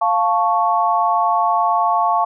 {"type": "chord", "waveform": "sine", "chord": "F augmented", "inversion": "none", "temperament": "equal", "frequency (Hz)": [698.5, 880, 1108.7], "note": ["F5", "A5", "C#6"], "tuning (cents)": [0, 0, 0], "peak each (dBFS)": -18, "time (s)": [0.01, 2.25], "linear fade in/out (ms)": 10, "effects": []}